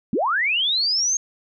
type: linear sweep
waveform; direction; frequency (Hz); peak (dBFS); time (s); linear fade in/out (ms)
sine; up; 172.9 to 6520; -18; 0.13-1.17; 2
effects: none